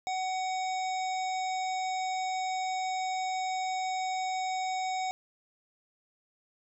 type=harmonic tone; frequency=749 Hz; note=F#5; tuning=21 cents sharp; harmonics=1 / 3 / 5 / 7 / 9 / 10; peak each=-30 / -40 / -44 / -47 / -49 / -50 dBFS; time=0.07-5.11 s; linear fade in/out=0 ms; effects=none